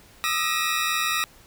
20% pulse tone cluster, 1224 / 1308 / 1898 Hz, D#6 / E6 / A#6, -29 / -14 / +31 cents, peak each -22 dBFS, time 0.24-1.24 s, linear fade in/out 0 ms, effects pink hiss -52 dBFS RMS until 1.46 s

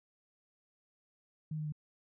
sine tone with pitch steps, 155.56 / 153.15 / 150.78 Hz, D#3 / D#3 / D3, 0 / -27 / +46 cents, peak -35 dBFS, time 1.51-1.723 s, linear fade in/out 5 ms, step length 71 ms, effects none

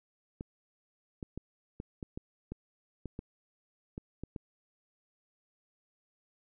clicks, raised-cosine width 3 ms, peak -26 dBFS, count 12, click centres 0.409 / 1.228 / 1.376 / 1.801 / 2.028 / 2.175 / 2.52 / 3.057 / 3.191 / 3.979 / 4.236 / 4.362 s, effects none

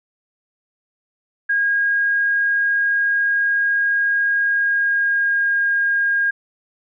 sine tone with pitch glide, 1631 to 1621.6 Hz, G#6 to G#6, -32 to -42 cents, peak -15 dBFS, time 1.49-6.31 s, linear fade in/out 10 ms, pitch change -10 cents, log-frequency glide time 4.39-5.56 s, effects none

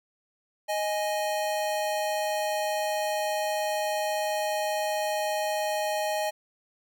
square tone pair together, 622.5 / 831 Hz, D#5 / G#5, +1 / +1 cents, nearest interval perfect fourth, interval 500 cents, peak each -29 / -31 dBFS, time 0.68-6.31 s, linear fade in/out 20 ms, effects none

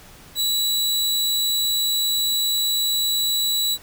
sawtooth tone, 3929 Hz, B7, 10 cents flat, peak -16 dBFS, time 0.35-3.78 s, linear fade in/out 50 ms, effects pink hiss -46 dBFS RMS until 3.82 s

